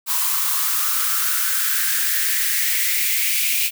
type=noise with high-pass filter sweep; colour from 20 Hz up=blue; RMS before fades=-20 dBFS; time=0.06-3.71 s; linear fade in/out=50 ms; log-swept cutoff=1000 to 2500 Hz; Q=5.3; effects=none